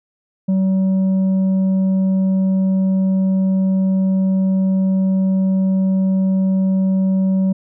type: tone with tanh clipping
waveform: triangle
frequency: 190 Hz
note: F#3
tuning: 46 cents sharp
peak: -14 dBFS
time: 0.48-7.53 s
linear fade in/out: 10 ms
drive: 9 dB
effects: none